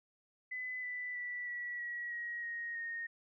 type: tone with pitch steps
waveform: sine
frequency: 2009 / 1985.9 / 1963.1 / 1940.6 / 1918.3 / 1896.2 / 1874.5 / 1852.9 Hz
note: B6 / B6 / B6 / B6 / A#6 / A#6 / A#6 / A#6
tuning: +29 / +9 / -11 / -31 / +49 / +29 / +9 / -11 cents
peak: -38 dBFS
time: 0.51-3.07 s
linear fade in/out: 10 ms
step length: 320 ms
effects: none